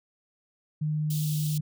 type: tone with pitch glide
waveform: sine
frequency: 152.7 to 151.65 Hz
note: D#3 to D#3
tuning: -32 to -44 cents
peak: -25 dBFS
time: 0.81-1.61 s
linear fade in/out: 10 ms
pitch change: -12 cents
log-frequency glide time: 0.94-1.42 s
type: high-pass noise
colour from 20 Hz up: white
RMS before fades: -38 dBFS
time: 1.1-1.58 s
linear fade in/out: 5 ms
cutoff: 2900 Hz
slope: 48 dB/octave
effects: none